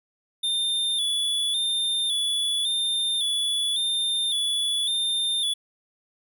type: tone with vibrato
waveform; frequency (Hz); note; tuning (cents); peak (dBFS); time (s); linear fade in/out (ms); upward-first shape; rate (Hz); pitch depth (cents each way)
square; 3519; A7; 0; -23; 0.43-5.54; 10; square; 0.9; 46
effects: none